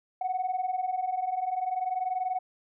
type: tone pair together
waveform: sine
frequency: 727 / 747.4 Hz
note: F#5 / F#5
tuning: -31 / +17 cents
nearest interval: unison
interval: 48 cents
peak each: -31 / -28 dBFS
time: 0.21-2.39 s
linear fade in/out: 5 ms
effects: tanh soft clip ceiling -22 dBFS